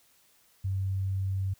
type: tone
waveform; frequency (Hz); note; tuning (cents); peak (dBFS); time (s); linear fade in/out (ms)
sine; 96.1; G2; -34; -27; 0.64-1.54; 10
effects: white hiss -64 dBFS RMS until 1.59 s